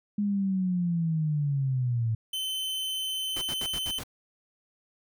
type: linear sweep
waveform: sine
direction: down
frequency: 207.7 to 110 Hz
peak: -24 dBFS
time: 0.18-2.15 s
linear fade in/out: 5 ms
type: tone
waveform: 45% pulse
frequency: 3063 Hz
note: G7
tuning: 41 cents flat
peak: -29 dBFS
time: 2.33-3.99 s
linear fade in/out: 5 ms
type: noise bursts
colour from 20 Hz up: pink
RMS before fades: -38 dBFS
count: 6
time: 3.36-4.036 s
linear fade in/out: 5 ms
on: 56 ms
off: 68 ms
effects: none